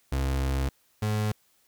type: tone pair in turn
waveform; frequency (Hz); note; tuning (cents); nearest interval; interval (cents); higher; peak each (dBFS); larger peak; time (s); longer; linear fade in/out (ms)
35% pulse; 67.1 / 106.51; C2 / G#2; +44 / +44; minor sixth; 800; second; -23; neither; 0.12-0.69 / 1.02-1.32; first; 5
effects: white hiss -66 dBFS RMS until 1.67 s